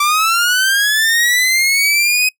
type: linear sweep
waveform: sawtooth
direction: up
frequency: 1161 to 2527 Hz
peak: -8 dBFS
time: 0-2.29 s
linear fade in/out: 5 ms
effects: noise-tail reverb RT60 0.1 s tail -22 dB re dry